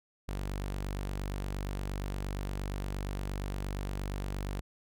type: tone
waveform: sawtooth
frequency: 48.58 Hz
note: G1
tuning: 15 cents flat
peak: -30 dBFS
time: 0.28-4.61 s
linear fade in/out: 10 ms
effects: none